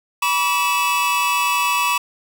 45% pulse tone cluster, 974 / 1143 / 2621 Hz, B5 / D6 / E7, -24 / -47 / -11 cents, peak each -21 dBFS, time 0.22-1.98 s, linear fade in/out 5 ms, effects none

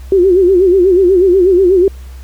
sine tone with vibrato, 370 Hz, F#4, in tune, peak -5 dBFS, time 0.12-1.88 s, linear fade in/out 2 ms, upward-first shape sine, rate 8.2 Hz, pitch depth 110 cents each way, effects added 64 Hz sine -27 dBFS peak until 2.23 s + pink hiss -44 dBFS RMS until 2.23 s

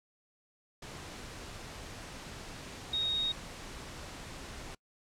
sine tone in noise, 3747 Hz, A#7, 8 cents sharp, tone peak -29 dBFS, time 2.93-3.32 s, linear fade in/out 5 ms, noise pink, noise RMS -45 dBFS, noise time 0.82-4.75 s, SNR +13 dB, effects noise-tail reverb RT60 0.1 s tail -25 dB re dry + low-pass 8000 Hz 12 dB/octave

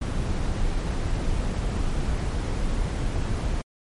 brown noise, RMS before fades -25 dBFS, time 0.01-3.62 s, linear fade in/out 10 ms, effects MP3 48 kbps

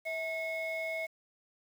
sine tone pair together, 648.1 / 2180 Hz, E5 / C#7, -30 / -29 cents, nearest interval octave + major sixth, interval 2101 cents, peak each -34 / -34 dBFS, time 0.05-1.07 s, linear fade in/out 20 ms, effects tanh soft clip ceiling -30 dBFS + 9-bit

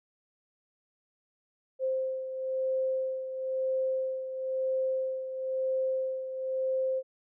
sine beating tone pair, 523.3 / 524.3 Hz, C5 / C5, 0 / +3 cents, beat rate 1 Hz, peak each -29 / -36 dBFS, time 1.79-7.03 s, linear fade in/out 50 ms, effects none

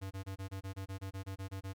square tone bursts, 96.4 Hz, G2, 28 cents flat, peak -40 dBFS, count 14, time 0.01-1.735 s, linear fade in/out 20 ms, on 100 ms, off 25 ms, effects none

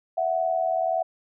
sine tone pair together, 659.3 / 740.6 Hz, E5 / F#5, 0 / +1 cents, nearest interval major second, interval 201 cents, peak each -24 / -25 dBFS, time 0.17-1.03 s, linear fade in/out 10 ms, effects none

